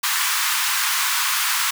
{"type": "high-pass noise", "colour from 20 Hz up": "pink", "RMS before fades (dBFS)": -21, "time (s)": [0.03, 1.71], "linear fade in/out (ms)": 10, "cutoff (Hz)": 980, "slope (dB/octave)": 48, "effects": []}